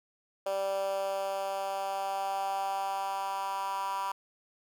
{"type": "tone with high-pass filter sweep", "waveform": "10% pulse", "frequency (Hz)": 195.1, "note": "G3", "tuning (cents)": -8, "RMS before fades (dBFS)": -33, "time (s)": [0.46, 4.12], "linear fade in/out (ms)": 5, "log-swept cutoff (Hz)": [560, 990], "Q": 5.1, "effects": []}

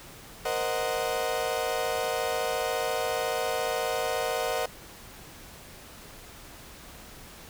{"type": "chord", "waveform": "35% pulse", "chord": "C half-diminished seventh", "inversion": "third", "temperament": "equal with one note detuned", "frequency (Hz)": [466.2, 520.5, 622.3, 740], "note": ["Bb4", "C5", "Eb5", "Gb5"], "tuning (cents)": [0, -9, 0, 0], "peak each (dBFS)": -31, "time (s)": [0.45, 4.66], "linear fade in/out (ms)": 5, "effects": ["pink hiss -47 dBFS RMS until 7.49 s"]}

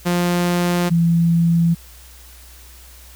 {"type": "tone pair in turn", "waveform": ["sawtooth", "sine"], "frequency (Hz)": [175.7, 168.34], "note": ["F3", "E3"], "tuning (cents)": [11, 37], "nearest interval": "minor second", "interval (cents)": 74, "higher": "first", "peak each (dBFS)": -12, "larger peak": "neither", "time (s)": [[0.05, 0.9], [0.9, 1.75]], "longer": "neither", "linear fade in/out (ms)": 20, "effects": ["added 61 Hz sine -42 dBFS peak until 3.15 s", "white hiss -45 dBFS RMS until 3.15 s"]}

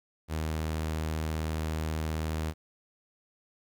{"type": "tone", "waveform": "sawtooth", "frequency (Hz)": 78.7, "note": "D#2", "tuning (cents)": 20, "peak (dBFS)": -26, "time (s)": [0.28, 2.54], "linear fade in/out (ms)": 50, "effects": ["11-bit"]}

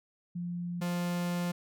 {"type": "tone pair in turn", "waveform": ["sine", "45% pulse"], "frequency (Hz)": [174.61, 175.27], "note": ["F3", "F3"], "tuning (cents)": [0, 6], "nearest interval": "unison", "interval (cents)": 6, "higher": "second", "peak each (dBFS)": [-33, -30], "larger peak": "second", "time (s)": [[0.35, 0.81], [0.81, 1.52]], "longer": "second", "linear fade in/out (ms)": 10, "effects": []}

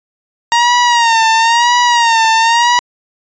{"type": "tone with vibrato", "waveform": "sawtooth", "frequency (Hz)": 932.3, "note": "A#5", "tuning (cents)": 0, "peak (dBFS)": -4, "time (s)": [0.52, 2.79], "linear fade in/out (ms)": 0, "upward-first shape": "sine", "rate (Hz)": 0.99, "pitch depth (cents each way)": 74, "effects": ["resampled to 16000 Hz"]}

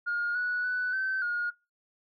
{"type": "tone with pitch steps", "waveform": "sine", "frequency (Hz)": [1423, 1470, 1490, 1540, 1433], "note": ["F6", "F#6", "F#6", "G6", "F6"], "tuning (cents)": [32, -12, 12, -31, 44], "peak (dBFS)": -26, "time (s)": [0.06, 1.51], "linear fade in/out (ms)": 20, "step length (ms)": 290, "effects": ["noise-tail reverb RT60 0.3 s tail -26 dB re dry", "tanh soft clip ceiling -23 dBFS"]}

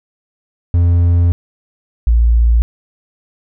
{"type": "tone pair in turn", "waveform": ["triangle", "sine"], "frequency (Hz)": [86.4, 57.67], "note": ["F2", "A#1"], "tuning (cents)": [-18, -18], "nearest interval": "perfect fifth", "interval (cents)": 700, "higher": "first", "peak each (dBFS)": [-6, -7], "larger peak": "first", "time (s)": [[0.74, 1.32], [2.07, 2.62]], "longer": "first", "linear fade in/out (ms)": 0, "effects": []}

